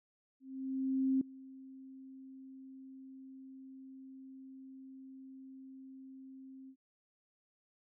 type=tone with ADSR envelope; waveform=sine; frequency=265.1 Hz; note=C4; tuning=23 cents sharp; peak=-27 dBFS; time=0.4-6.76 s; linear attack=810 ms; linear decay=4 ms; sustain=-22 dB; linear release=70 ms; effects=none